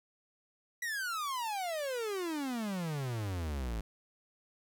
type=exponential sweep; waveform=45% pulse; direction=down; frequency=1965 to 51.91 Hz; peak=-34 dBFS; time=0.82-3.81 s; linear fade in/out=5 ms; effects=none